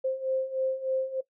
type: beating tone pair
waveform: sine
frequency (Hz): 523.3 / 526.6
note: C5 / C5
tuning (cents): 0 / +11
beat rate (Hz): 3.3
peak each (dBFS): -32 / -28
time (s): 0.04-1.21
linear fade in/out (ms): 10
effects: noise-tail reverb RT60 0.1 s tail -18 dB re dry